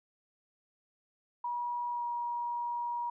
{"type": "tone with pitch glide", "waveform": "sine", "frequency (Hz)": [963, 954.7], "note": ["B5", "A#5"], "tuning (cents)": [-44, 41], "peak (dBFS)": -32, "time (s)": [1.44, 3.1], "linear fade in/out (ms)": 5, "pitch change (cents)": -15, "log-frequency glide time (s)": [1.91, 2.03], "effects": []}